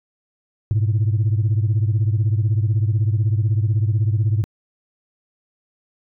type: beating tone pair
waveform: sine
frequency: 103.83 / 119.83 Hz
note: G#2 / A#2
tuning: 0 / +48 cents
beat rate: 16 Hz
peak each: -15 / -19 dBFS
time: 0.71-4.44 s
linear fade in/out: 0 ms
effects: tanh soft clip ceiling -12 dBFS